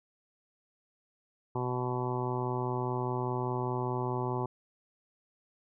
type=harmonic tone; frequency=124.9 Hz; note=B2; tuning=20 cents sharp; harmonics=1 / 2 / 3 / 4 / 5 / 6 / 7 / 8 / 9; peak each=-34 / -40 / -35 / -44 / -44 / -43 / -38 / -40 / -45 dBFS; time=1.55-4.46 s; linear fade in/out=5 ms; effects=none